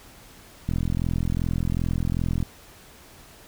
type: click train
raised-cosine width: 5 ms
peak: -13 dBFS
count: 75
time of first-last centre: 0.69-2.427 s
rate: 42.6 Hz
effects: pink hiss -49 dBFS RMS until 3.47 s